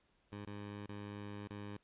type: tone with dropouts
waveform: 15% pulse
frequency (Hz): 102.6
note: G#2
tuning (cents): -21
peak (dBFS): -38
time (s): 0.32-1.77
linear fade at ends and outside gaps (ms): 5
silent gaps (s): 0.451-0.468 / 0.863-0.888 / 1.475-1.504
effects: pink hiss -75 dBFS RMS until 1.83 s + resampled to 8000 Hz